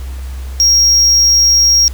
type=tone; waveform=triangle; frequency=5600 Hz; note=F8; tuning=4 cents sharp; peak=-5 dBFS; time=0.6-1.88 s; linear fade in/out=0 ms; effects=added 65 Hz sine -21 dBFS peak until 1.93 s + pink hiss -38 dBFS RMS until 1.93 s